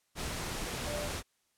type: tone in noise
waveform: sine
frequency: 590 Hz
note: D5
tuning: 8 cents sharp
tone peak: -37 dBFS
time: 0.85-1.1 s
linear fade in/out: 50 ms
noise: pink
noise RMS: -37 dBFS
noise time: 0.15-1.23 s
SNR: -3 dB
effects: white hiss -75 dBFS RMS until 1.57 s + low-pass 11000 Hz 12 dB/octave